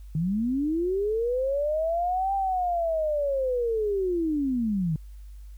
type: linear two-way sweep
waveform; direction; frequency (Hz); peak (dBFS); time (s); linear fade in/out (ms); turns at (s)
sine; up then down; 149.2 to 792 to 149.2; -23; 0.15-4.96; 2; 2.34
effects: added 50 Hz sine -40 dBFS peak until 5.57 s + white hiss -65 dBFS RMS until 5.57 s